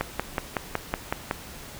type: click train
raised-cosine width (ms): 0.5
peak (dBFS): -9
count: 8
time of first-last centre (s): 0.01-1.311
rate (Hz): 5.38
effects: pink hiss -42 dBFS RMS until 1.79 s